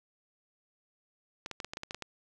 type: clicks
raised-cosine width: 0.2 ms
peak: -21 dBFS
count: 10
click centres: 1.461 / 1.513 / 1.602 / 1.646 / 1.735 / 1.771 / 1.834 / 1.909 / 1.946 / 2.023 s
effects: none